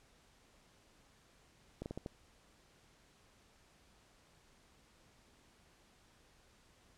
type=slowing click train; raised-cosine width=2 ms; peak=-28 dBFS; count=5; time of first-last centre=1.82-2.061 s; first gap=39 ms; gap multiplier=1.3; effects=pink hiss -67 dBFS RMS until 6.97 s + low-pass 9000 Hz 12 dB/octave